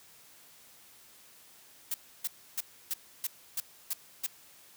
blue noise bursts, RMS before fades -32 dBFS, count 8, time 1.91-4.266 s, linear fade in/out 5 ms, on 32 ms, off 300 ms, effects white hiss -57 dBFS RMS until 4.76 s + high-pass 60 Hz 12 dB/octave

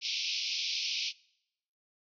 white band-pass noise, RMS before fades -34 dBFS, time 0.01-1.13 s, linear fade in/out 50 ms, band 2300 to 5700 Hz, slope 96 dB/octave, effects noise-tail reverb RT60 0.8 s tail -24 dB re dry

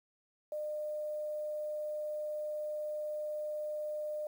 sine tone with quantisation, 604 Hz, D5, 48 cents sharp, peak -35 dBFS, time 0.52-4.27 s, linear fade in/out 2 ms, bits 10, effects none

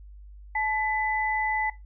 sine tone pair together, 864.5 / 2000 Hz, A5 / B6, -31 / +21 cents, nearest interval octave + minor third, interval 1452 cents, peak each -27 dBFS, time 0.55-1.7 s, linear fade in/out 5 ms, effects noise-tail reverb RT60 0.2 s tail -17 dB re dry + added 50 Hz sine -43 dBFS peak until 1.85 s

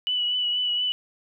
sine tone with vibrato, 2956 Hz, F#7, 2 cents flat, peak -22 dBFS, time 0.07-0.92 s, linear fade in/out 0 ms, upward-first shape triangle, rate 4.2 Hz, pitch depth 28 cents each way, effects none

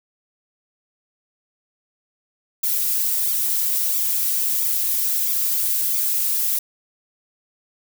violet noise with flanger, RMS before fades -21 dBFS, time 2.63-6.59 s, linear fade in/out 5 ms, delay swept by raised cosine 0.84 to 5.54 ms, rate 1.5 Hz, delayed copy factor +1, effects none

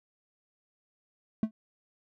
triangle tone with exponential decay, 218.5 Hz, A3, 12 cents flat, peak -18 dBFS, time 1.43-1.51 s, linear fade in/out 2 ms, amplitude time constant 17 ms, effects none

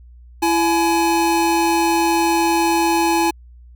square tone pair together, 334.9 / 843.9 Hz, E4 / G#5, +27 / +27 cents, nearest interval octave + major third, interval 1600 cents, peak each -18 dBFS, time 0.42-3.31 s, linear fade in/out 10 ms, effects added 60 Hz sine -40 dBFS peak until 3.75 s

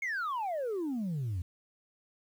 sine exponential sweep, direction down, 2217 to 82.3 Hz, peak -29 dBFS, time 0.02-1.42 s, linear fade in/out 5 ms, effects tanh soft clip ceiling -30 dBFS + 10-bit

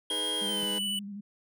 square tone with pitch glide, 3239 to 2970 Hz, G#7 to F#7, -44 to +6 cents, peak -30 dBFS, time 0.1-0.99 s, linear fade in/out 2 ms, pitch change -150 cents, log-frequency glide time 0.4-0.69 s
sawtooth chord, G# minor, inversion second, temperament just, 311.5 / 415.3 / 498.4 Hz, D#4 / G#4 / B4, +2 / 0 / +16 cents, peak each -36 dBFS, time 0.1-0.79 s, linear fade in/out 10 ms
sine tone with vibrato, 201.7 Hz, G3, 50 cents sharp, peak -37 dBFS, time 0.41-1.21 s, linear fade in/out 10 ms, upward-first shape square, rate 12 Hz, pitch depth 32 cents each way
30% pulse tone with exponential growth, 160.3 Hz, E3, 48 cents flat, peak -38 dBFS, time 0.49-0.64 s, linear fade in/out 0 ms, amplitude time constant 31 ms
effects none

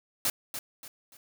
white noise with echo, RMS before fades -27 dBFS, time 0.25-0.3 s, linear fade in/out 2 ms, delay 290 ms, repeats 3, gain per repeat -9 dB, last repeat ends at 1.17 s, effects none

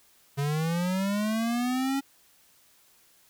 square linear sweep, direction up, 138.59 to 277.2 Hz, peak -26 dBFS, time 0.37-2.01 s, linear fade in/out 20 ms, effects white hiss -61 dBFS RMS until 3.29 s

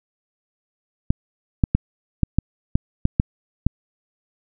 clicks, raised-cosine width 5 ms, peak -3 dBFS, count 9, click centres 1.105 / 1.638 / 1.75 / 2.233 / 2.386 / 2.755 / 3.054 / 3.199 / 3.666 s, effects none

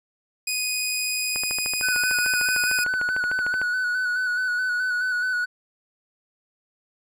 15% pulse tone, 2489 Hz, D#7, in tune, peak -17 dBFS, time 0.47-2.84 s, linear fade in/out 5 ms
click train, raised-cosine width 0.5 ms, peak -17 dBFS, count 31, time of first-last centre 1.36-3.616 s, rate 13.3 Hz
triangle tone with vibrato, 1484 Hz, F#6, 5 cents sharp, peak -20 dBFS, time 1.82-5.46 s, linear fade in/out 20 ms, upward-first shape square, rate 4.7 Hz, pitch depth 27 cents each way
effects none

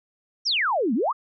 sine exponential two-way sweep, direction down then up, 6000 to 204.2 to 1322 Hz, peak -20 dBFS, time 0.45-1.13 s, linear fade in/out 20 ms, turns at 0.94 s, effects none

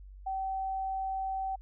sine tone, 768 Hz, G5, 36 cents flat, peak -31 dBFS, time 0.26-1.56 s, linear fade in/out 10 ms, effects added 48 Hz sine -46 dBFS peak until 1.61 s

